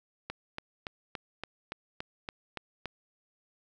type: click train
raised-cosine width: 0.3 ms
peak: -20 dBFS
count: 10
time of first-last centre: 0.3-2.857 s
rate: 3.52 Hz
effects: none